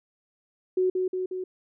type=tone with echo; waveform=sine; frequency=370 Hz; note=F#4; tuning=in tune; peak=-20 dBFS; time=0.77-0.9 s; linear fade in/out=5 ms; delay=180 ms; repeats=3; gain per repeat=-3 dB; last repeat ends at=1.44 s; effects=none